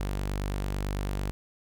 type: tone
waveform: sawtooth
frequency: 49 Hz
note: G1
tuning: in tune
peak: -25 dBFS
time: 0-1.31 s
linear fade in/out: 0 ms
effects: none